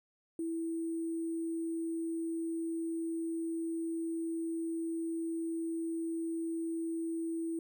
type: tone with sample-and-hold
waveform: sine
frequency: 329.6 Hz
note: E4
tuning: in tune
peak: -33 dBFS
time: 0.39-7.59 s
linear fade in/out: 2 ms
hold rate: 8820 Hz
effects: none